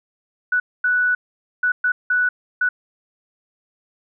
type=tone bursts at uneven times; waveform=sine; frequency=1480 Hz; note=F#6; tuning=in tune; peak=-15 dBFS; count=6; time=0.52-0.6 / 0.84-1.15 / 1.63-1.72 / 1.84-1.92 / 2.1-2.29 / 2.61-2.69 s; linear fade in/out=5 ms; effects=none